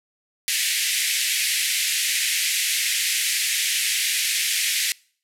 pink band-pass noise, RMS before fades -23 dBFS, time 0.48-4.92 s, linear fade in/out 0 ms, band 1900 to 13000 Hz, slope 48 dB/octave, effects noise-tail reverb RT60 0.5 s tail -25 dB re dry

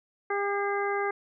harmonic tone with a mistuned harmonic, 402.4 Hz, G4, 45 cents sharp, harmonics 1 / 2 / 3 / 4 / 5, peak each -29 / -32 / -34 / -35 / -36 dBFS, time 0.3-1.11 s, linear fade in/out 5 ms, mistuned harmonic 5, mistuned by +35 cents, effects none

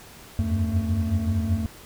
triangle tone cluster, 82.7 / 90.6 / 95.9 / 222.9 Hz, E2 / F#2 / G2 / A3, +6 / -36 / -37 / +23 cents, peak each -25 dBFS, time 0.39-1.66 s, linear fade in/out 0 ms, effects pink hiss -46 dBFS RMS until 1.85 s

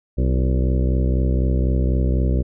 harmonic tone with a mistuned harmonic, 64 Hz, C2, 38 cents flat, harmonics 1 / 2 / 3 / 4 / 5 / 6 / 7 / 8 / 9, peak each -17 / -23 / -27 / -29 / -31 / -33 / -34 / -35 / -36 dBFS, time 0.17-2.43 s, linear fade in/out 20 ms, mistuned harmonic 5, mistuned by +60 cents, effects none

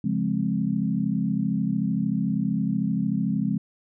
sine chord, Db major seventh, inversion none, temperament equal, 138.59 / 174.61 / 207.7 / 261.6 Hz, Db3 / F3 / Ab3 / C4, 0 / 0 / 0 / 0 cents, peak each -31 / -27 / -25 / -29 dBFS, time 0.04-3.58 s, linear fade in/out 5 ms, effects none

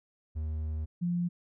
triangle / sine tone pair in turn, 77.78 / 174.61 Hz, D#2 / F3, 0 / 0 cents, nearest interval octave + major second, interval 1400 cents, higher second, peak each -29 / -27 dBFS, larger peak second, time 0.35-0.86 / 1.01-1.29 s, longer first, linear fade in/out 20 ms, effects none

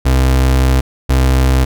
35% pulse tone pair in turn, 65.1 / 65.1 Hz, C2 / C2, -8 / -8 cents, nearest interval unison, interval 0 cents, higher neither, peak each -7 dBFS, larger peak neither, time 0.05-0.81 / 1.09-1.65 s, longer first, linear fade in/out 10 ms, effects none

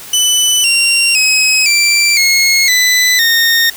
20% pulse tone with pitch steps, 2993 / 2760 / 2546 / 2348 / 2166 / 1997.6 / 1842.4 Hz, F#7 / F7 / D#7 / D7 / C#7 / B6 / A#6, +19 / -21 / +39 / -1 / -41 / +19 / -21 cents, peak -3 dBFS, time 0.13-3.7 s, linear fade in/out 5 ms, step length 510 ms, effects white hiss -31 dBFS RMS until 3.76 s

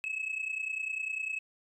sine tone pair together, 2564 / 2594 Hz, E7 / E7, -49 / -28 cents, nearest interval unison, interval 21 cents, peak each -34 / -33 dBFS, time 0.04-1.39 s, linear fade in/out 0 ms, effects tanh soft clip ceiling -29 dBFS

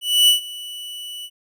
45% pulse tone with ADSR envelope, 2960 Hz, F#7, in tune, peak -9 dBFS, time 0.01-1.3 s, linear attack 270 ms, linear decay 120 ms, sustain -21 dB, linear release 54 ms, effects none

